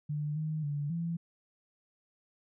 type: tone with pitch steps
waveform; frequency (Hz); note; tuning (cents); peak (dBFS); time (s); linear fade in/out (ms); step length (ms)
sine; 148.9 / 155.5 / 145.2 / 167.9; D3 / D#3 / D3 / E3; +24 / -1 / -19 / +32; -31; 0.09-1.17; 10; 270
effects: none